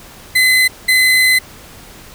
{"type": "tone pair in turn", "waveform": "35% pulse", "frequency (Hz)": [2032, 2032], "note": ["B6", "B6"], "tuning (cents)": [49, 49], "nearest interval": "unison", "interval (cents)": 0, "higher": "neither", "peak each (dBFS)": -7, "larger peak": "neither", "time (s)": [[0.35, 0.68], [0.88, 1.39]], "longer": "second", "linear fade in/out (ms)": 10, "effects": ["pink hiss -38 dBFS RMS until 2.14 s"]}